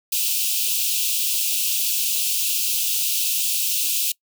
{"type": "high-pass noise", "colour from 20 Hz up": "white", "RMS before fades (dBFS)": -22, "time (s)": [0.12, 4.12], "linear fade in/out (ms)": 5, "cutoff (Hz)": 2500, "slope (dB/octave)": 96, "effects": ["noise-tail reverb RT60 0.1 s tail -23 dB re dry"]}